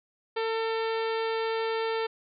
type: harmonic tone with a mistuned harmonic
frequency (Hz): 449.2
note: A4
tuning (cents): +36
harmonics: 1 / 2 / 3 / 4 / 5 / 6 / 7 / 8 / 9 / 10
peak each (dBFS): -28 / -34 / -38 / -40 / -42 / -44 / -45 / -46 / -47 / -48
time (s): 0.36-2.07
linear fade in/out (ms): 10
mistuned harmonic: 10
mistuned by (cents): +49
effects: none